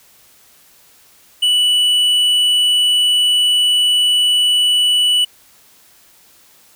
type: tone with tanh clipping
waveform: triangle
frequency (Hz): 2960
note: F#7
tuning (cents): 0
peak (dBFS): -12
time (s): 1.42-5.25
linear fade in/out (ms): 10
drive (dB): 10
effects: white hiss -49 dBFS RMS until 6.75 s